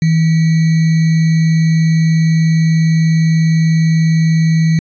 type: tone with sample-and-hold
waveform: sine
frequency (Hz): 161.6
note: E3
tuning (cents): -34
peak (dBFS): -8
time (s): 0.02-4.79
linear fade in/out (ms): 2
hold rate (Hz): 2100
effects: resampled to 16000 Hz